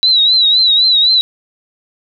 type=tone with vibrato; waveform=sine; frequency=3922 Hz; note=B7; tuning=13 cents flat; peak=-7 dBFS; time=0.03-1.21 s; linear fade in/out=0 ms; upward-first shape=triangle; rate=3.9 Hz; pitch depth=100 cents each way; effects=none